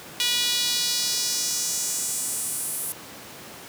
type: tone with high-pass filter sweep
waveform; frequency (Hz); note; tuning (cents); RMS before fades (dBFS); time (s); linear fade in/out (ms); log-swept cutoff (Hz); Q
sawtooth; 485.9; B4; -28; -26; 0.2-2.92; 0; 3200 to 11000; 2.2
effects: pink hiss -41 dBFS RMS until 3.68 s + high-pass 150 Hz 12 dB/octave